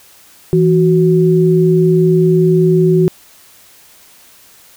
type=tone pair together; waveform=sine; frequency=164.82 / 370 Hz; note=E3 / F#4; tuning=0 / 0 cents; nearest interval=octave + major second; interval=1400 cents; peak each=-10 dBFS; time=0.53-3.08 s; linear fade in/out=0 ms; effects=white hiss -44 dBFS RMS until 4.76 s